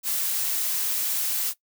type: noise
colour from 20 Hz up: blue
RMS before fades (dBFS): -26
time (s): 0.03-1.54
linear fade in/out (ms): 50
effects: noise-tail reverb RT60 0.1 s tail -18 dB re dry